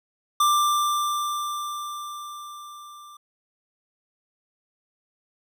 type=tone with level ramp; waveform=square; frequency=1183 Hz; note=D6; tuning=12 cents sharp; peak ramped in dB=-17 to -44 dBFS; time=0.4-3.17 s; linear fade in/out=5 ms; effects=none